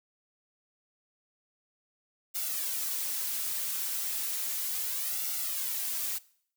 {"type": "noise with flanger", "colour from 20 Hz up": "blue", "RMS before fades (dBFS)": -33, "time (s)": [2.34, 6.19], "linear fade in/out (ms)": 20, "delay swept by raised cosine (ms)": [1.4, 5.2], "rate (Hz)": 0.34, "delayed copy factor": 0.75, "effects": ["noise-tail reverb RT60 0.6 s tail -21 dB re dry"]}